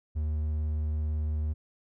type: tone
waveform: triangle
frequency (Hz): 76.5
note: D#2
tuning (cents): -29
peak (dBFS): -25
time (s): 0.15-1.54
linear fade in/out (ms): 20
effects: none